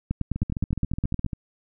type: two click trains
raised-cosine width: 5 ms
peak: -12 / -17 dBFS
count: 12 / 15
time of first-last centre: 0.11-1.246 / 0.36-1.332 s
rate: 9.68 / 14.4 Hz
effects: none